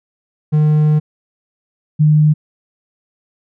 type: tone pair in turn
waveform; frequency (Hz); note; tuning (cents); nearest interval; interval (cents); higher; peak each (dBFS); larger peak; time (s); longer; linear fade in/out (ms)
triangle / sine; 152.1 / 152.1; D#3 / D#3; -39 / -39; unison; 0; neither; -7; neither; 0.52-1 / 1.99-2.34; first; 20
effects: none